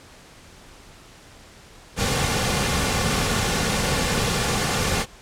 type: noise with comb filter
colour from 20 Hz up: pink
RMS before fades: -22 dBFS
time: 1.96-5.06 s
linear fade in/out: 50 ms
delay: 3.1 ms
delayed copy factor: -0.5
effects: pink hiss -47 dBFS RMS until 5.21 s + low-pass 9000 Hz 12 dB/octave